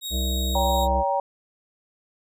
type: tone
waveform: sawtooth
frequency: 3771 Hz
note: A#7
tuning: 19 cents sharp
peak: -26 dBFS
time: 0.01-0.88 s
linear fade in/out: 50 ms
type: harmonic tone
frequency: 65.3 Hz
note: C2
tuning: 3 cents flat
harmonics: 1 / 3 / 5 / 7 / 9 / 10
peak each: -23 / -33 / -37 / -40 / -42 / -43 dBFS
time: 0.1-1.04 s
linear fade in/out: 50 ms
type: chord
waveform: sine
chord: G diminished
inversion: second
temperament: just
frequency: 564.5 / 784 / 940.8 Hz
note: Db5 / G5 / Bb5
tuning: +31 / 0 / +16 cents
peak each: -25 dBFS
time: 0.55-1.2 s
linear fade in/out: 2 ms
effects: none